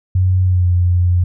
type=tone with pitch glide; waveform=sine; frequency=92.5 to 88.83 Hz; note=F#2 to F2; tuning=0 to +30 cents; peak=-10 dBFS; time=0.15-1.24 s; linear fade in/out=5 ms; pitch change=-70 cents; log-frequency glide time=0.44-0.69 s; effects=none